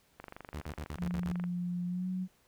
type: click train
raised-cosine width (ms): 0.5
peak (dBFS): -29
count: 31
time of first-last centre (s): 0.2-1.44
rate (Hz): 24.2
type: tone bursts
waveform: sawtooth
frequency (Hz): 75.7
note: D#2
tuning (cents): -47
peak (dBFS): -34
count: 7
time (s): 0.54-1.32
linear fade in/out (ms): 5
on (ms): 66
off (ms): 53
type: tone with pitch glide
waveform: sine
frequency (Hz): 176.8 to 184.63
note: F3 to F#3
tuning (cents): +22 to -3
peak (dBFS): -32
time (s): 0.97-2.28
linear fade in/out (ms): 50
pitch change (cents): +75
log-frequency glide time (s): 1.87-2.08
effects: pink hiss -68 dBFS RMS until 2.47 s